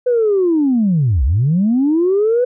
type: linear two-way sweep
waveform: sine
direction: down then up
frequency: 505 to 57.9 to 505 Hz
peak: -10 dBFS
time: 0.06-2.45 s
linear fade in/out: 10 ms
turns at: 1.24 s
effects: tanh soft clip ceiling -7 dBFS